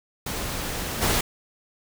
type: noise with level steps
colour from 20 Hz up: pink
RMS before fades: -30 / -22 dBFS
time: 0.26-1.21 s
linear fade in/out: 5 ms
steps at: 1.01 s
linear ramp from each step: 20 ms
effects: none